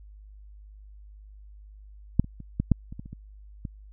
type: clicks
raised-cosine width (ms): 5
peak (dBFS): -6 / -27 / -28 / -12 / -6 / -27 / -24 / -30 / -26 / -21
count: 10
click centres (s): 2.196 / 2.244 / 2.403 / 2.6 / 2.717 / 2.925 / 2.995 / 3.059 / 3.13 / 3.652
effects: added 51 Hz sine -45 dBFS peak until 3.92 s